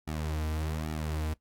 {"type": "tone with flanger", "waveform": "sawtooth", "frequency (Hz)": 77.78, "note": "D#2", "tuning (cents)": 0, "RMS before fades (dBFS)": -33, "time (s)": [0.07, 1.34], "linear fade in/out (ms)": 10, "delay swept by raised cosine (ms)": [1.9, 5.6], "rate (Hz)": 1.2, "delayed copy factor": -0.9, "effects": ["noise-tail reverb RT60 0.1 s tail -18 dB re dry", "AAC 64 kbps"]}